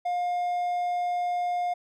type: tone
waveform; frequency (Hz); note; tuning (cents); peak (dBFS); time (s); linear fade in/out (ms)
triangle; 710; F5; +28; -23; 0.05-1.74; 10
effects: none